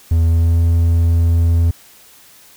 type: tone with pitch glide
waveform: triangle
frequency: 82.41 to 84 Hz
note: E2 to E2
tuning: 0 to +33 cents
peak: -8 dBFS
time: 0.11-1.71 s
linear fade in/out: 5 ms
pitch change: +33 cents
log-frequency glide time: 0.24-0.58 s
effects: white hiss -45 dBFS RMS until 2.56 s